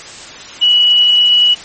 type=tone; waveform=sine; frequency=2934 Hz; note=F#7; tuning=15 cents flat; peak=-6 dBFS; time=0.61-1.55 s; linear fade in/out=20 ms; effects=white hiss -31 dBFS RMS until 1.64 s + MP3 32 kbps